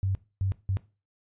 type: tone bursts at uneven times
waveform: sine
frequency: 96.3 Hz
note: G2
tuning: 30 cents flat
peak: -24 dBFS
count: 3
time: 0.03-0.15 / 0.41-0.52 / 0.69-0.77 s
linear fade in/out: 0 ms
effects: noise-tail reverb RT60 0.3 s tail -17 dB re dry + resampled to 8000 Hz